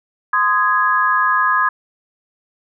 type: chord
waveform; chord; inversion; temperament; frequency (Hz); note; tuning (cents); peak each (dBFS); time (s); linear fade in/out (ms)
sine; Ab major; first; equal with one note detuned; 1033.3 / 1244.5 / 1661.2; C6 / Eb6 / Ab6; -22 / 0 / 0; -17; 0.33-1.69; 5
effects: none